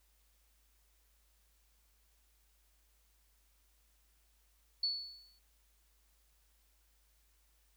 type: tone with exponential decay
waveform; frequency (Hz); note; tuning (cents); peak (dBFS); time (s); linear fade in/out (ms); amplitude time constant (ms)
sine; 4435; C#8; 0; -29; 4.83-5.39; 5; 120
effects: added 52 Hz sine -70 dBFS peak until 7.76 s + white hiss -74 dBFS RMS until 7.76 s